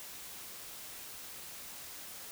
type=silence; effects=white hiss -47 dBFS RMS until 2.31 s